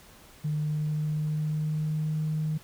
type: tone with pitch glide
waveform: sine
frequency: 151.3 to 155.11 Hz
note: D#3 to D#3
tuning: -48 to -5 cents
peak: -25 dBFS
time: 0.44-2.58 s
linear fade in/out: 10 ms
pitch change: +43 cents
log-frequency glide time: 0.55-2.24 s
effects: tanh soft clip ceiling -21 dBFS + pink hiss -53 dBFS RMS until 2.63 s